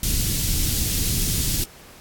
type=band-stop noise; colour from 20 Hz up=pink; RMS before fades=-22 dBFS; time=0.03-1.64 s; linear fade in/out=2 ms; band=180 to 4400 Hz; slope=12 dB/octave; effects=pink hiss -46 dBFS RMS until 2 s + AAC 64 kbps